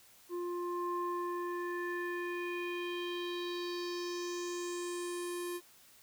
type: tone with low-pass filter sweep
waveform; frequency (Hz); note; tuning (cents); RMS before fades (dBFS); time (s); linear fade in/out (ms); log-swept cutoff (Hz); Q
square; 351.2; F4; +10; -38; 0.29-5.61; 50; 750 to 12000; 3.7
effects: white hiss -61 dBFS RMS until 6.02 s